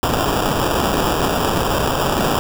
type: noise with sample-and-hold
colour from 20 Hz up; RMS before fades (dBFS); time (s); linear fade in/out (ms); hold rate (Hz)
white; -18; 0.03-2.39; 0; 2100
effects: none